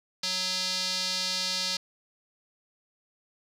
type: tone with band-pass filter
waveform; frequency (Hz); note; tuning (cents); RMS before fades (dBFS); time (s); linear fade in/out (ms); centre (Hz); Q
square; 185; F#3; 0; -30; 0.23-1.77; 5; 4600; 3.6
effects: none